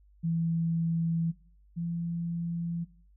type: tone pair in turn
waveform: sine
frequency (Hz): 165.7 / 169.38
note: E3 / E3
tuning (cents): +9 / +47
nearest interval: unison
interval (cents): 38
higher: second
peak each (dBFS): -26 / -30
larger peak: first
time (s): 0.23-1.32 / 1.76-2.85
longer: neither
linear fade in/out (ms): 20
effects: noise-tail reverb RT60 0.5 s tail -19 dB re dry + added 50 Hz sine -57 dBFS peak until 3.16 s